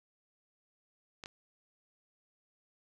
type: clicks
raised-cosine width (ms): 0.2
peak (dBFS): -26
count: 2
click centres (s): 1.238 / 1.259
effects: none